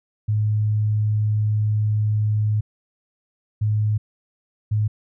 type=tone bursts at uneven times; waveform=sine; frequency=106.5 Hz; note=G#2; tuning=44 cents sharp; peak=-17 dBFS; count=3; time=0.28-2.61 / 3.61-3.98 / 4.71-4.88 s; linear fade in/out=10 ms; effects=none